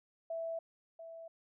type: tone with echo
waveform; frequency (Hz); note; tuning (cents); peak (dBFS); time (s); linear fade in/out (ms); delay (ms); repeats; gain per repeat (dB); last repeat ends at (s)
sine; 659.3; E5; 0; -36; 0.3-0.59; 5; 690; 1; -10; 1.28
effects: none